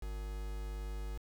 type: tone with quantisation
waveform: triangle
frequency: 51 Hz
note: G#1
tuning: 31 cents flat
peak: -36 dBFS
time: 0.02-1.18 s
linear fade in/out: 5 ms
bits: 8
effects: none